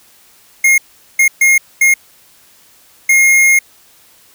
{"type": "tone bursts at uneven times", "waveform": "square", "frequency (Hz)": 2142, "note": "C7", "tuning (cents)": 40, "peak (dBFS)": -7, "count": 5, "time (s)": [[0.64, 0.78], [1.19, 1.28], [1.41, 1.58], [1.81, 1.94], [3.09, 3.59]], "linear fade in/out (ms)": 5, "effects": ["white hiss -47 dBFS RMS until 4.34 s"]}